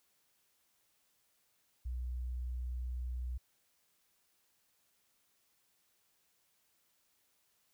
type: tone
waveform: sine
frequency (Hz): 61.74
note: B1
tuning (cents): 0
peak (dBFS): -36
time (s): 1.85-3.38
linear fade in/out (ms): 10
effects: white hiss -75 dBFS RMS until 7.73 s